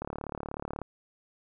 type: click train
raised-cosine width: 1 ms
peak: -21 dBFS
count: 30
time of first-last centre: 0.02-0.817 s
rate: 36.4 Hz
effects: none